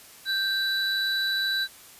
triangle tone pair together, 1568 / 3951 Hz, G6 / B7, 0 / 0 cents, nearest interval octave + major third, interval 1600 cents, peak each -25 dBFS, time 0.25-1.68 s, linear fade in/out 50 ms, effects white hiss -49 dBFS RMS until 1.99 s + resampled to 32000 Hz

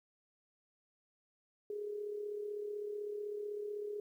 sine tone with amplitude modulation, 415.3 Hz, G#4, in tune, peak -36 dBFS, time 1.7-4 s, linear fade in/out 2 ms, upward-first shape sine, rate 35.9 Hz, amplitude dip 50%, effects 12-bit

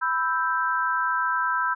sine chord, E minor, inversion second, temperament equal with one note detuned, 992.9 / 1318.5 / 1568 Hz, B5 / E6 / G6, +9 / 0 / 0 cents, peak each -26 dBFS, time 0.01-1.75 s, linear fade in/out 20 ms, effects none

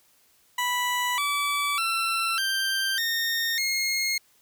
20% pulse tone with pitch steps, 985 / 1151.2 / 1345.5 / 1572.6 / 1838.1 / 2148 Hz, B5 / D6 / E6 / G6 / A#6 / C7, -5 / -35 / +35 / +5 / -25 / +45 cents, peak -19 dBFS, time 0.58-4.18 s, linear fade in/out 5 ms, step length 600 ms, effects white hiss -62 dBFS RMS until 4.41 s

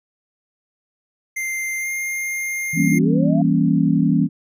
square tone with pitch glide, 2093 to 2116 Hz, C7 to C7, 0 to +19 cents, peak -23 dBFS, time 1.36-2.99 s, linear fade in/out 10 ms, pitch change +19 cents, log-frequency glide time 1.79-1.88 s
sine linear sweep, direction up, 143.1 to 705 Hz, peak -24 dBFS, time 2.73-3.42 s, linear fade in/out 5 ms
sine chord, E diminished seventh, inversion none, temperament equal with one note detuned, 164.81 / 196 / 235.7 / 277.2 Hz, E3 / G3 / Bb3 / Db4, 0 / 0 / +19 / 0 cents, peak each -18 / -20 / -20 / -19 dBFS, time 2.75-4.29 s, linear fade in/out 50 ms
effects none

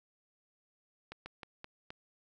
slowing click train, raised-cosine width 0.3 ms, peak -28 dBFS, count 5, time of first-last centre 1.12-1.905 s, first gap 140 ms, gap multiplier 1.23, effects none

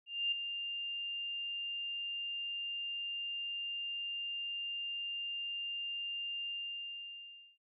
sine tone with ADSR envelope, 2798 Hz, F7, 3 cents sharp, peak -29 dBFS, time 0.06-7.58 s, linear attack 260 ms, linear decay 6 ms, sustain -8 dB, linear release 1100 ms, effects none

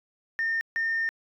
sine tone pair in turn, 1817 / 1817 Hz, A#6 / A#6, -45 / -45 cents, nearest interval unison, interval 0 cents, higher neither, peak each -23 dBFS, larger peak neither, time 0.39-0.61 / 0.76-1.09 s, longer second, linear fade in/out 0 ms, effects tanh soft clip ceiling -21 dBFS

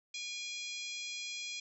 harmonic tone with a mistuned harmonic, 830.6 Hz, G#5, in tune, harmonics 3 / 4 / 5 / 6 / 7 / 8 / 9, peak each -43 / -45 / -47 / -49 / -50 / -51 / -52 dBFS, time 0.14-1.6 s, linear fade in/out 5 ms, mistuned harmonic 3, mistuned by -56 cents, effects none

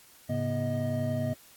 triangle tone cluster, 106.5 / 136.8 / 242.8 / 627 Hz, G#2 / C#3 / B3 / D#5, +44 / -23 / -29 / +13 cents, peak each -31 dBFS, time 0.29-1.34 s, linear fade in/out 10 ms, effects white hiss -56 dBFS RMS until 1.56 s + AAC 64 kbps

